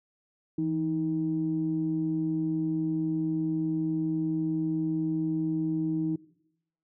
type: tone pair together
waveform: sine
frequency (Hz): 164.14 / 316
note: E3 / D#4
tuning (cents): -7 / +27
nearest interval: major seventh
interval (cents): 1134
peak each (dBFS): -31 / -26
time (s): 0.58-6.16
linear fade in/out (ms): 5
effects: noise-tail reverb RT60 0.8 s tail -20 dB re dry + tanh soft clip ceiling -18 dBFS